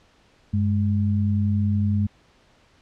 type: tone pair together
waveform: sine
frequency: 97.5 / 208.2 Hz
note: G2 / G#3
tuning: -9 / +5 cents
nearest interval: octave + minor second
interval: 1314 cents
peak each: -20 / -23 dBFS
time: 0.53-2.07 s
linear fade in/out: 10 ms
effects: pink hiss -58 dBFS RMS until 2.81 s + low-pass 5000 Hz 12 dB/octave